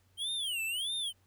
square tone with vibrato, 3100 Hz, G7, 20 cents flat, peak -33 dBFS, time 0.17-1.13 s, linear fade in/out 50 ms, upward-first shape sine, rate 1.6 Hz, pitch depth 280 cents each way, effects added 93 Hz sine -67 dBFS peak until 1.26 s + pink hiss -72 dBFS RMS until 1.26 s

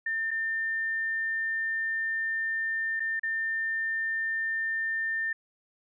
sine tone with dropouts, 1800 Hz, A6, 39 cents sharp, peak -27 dBFS, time 0.06-5.33 s, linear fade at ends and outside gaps 5 ms, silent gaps 0.308-0.312 / 2.997-3.002 / 3.196-3.232 s, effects none

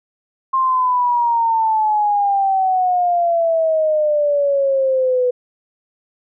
sine exponential sweep, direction down, 1063 to 493.9 Hz, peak -13 dBFS, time 0.53-5.31 s, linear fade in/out 10 ms, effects none

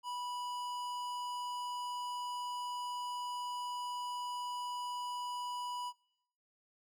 sine tone with tanh clipping, 982 Hz, B5, 10 cents flat, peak -40 dBFS, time 0.03-5.93 s, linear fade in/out 50 ms, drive 18 dB, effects noise-tail reverb RT60 0.8 s tail -23 dB re dry

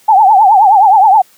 sine tone with vibrato, 817 Hz, G#5, 29 cents flat, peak -3 dBFS, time 0.08-1.22 s, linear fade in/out 10 ms, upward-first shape triangle, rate 9.5 Hz, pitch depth 190 cents each way, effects white hiss -47 dBFS RMS until 1.37 s + high-pass 100 Hz 12 dB/octave

